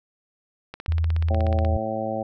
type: click train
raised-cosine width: 0.3 ms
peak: -19 dBFS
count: 16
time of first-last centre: 0.74-1.649 s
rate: 16.5 Hz
type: tone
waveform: sine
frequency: 81.6 Hz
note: E2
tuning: 17 cents flat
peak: -19 dBFS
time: 0.88-1.77 s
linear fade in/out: 5 ms
type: harmonic tone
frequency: 110 Hz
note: A2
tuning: in tune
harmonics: 1 / 2 / 3 / 4 / 5 / 6 / 7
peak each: -36 / -32 / -35 / -39 / -29 / -32 / -31 dBFS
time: 1.3-2.23 s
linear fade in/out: 5 ms
effects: none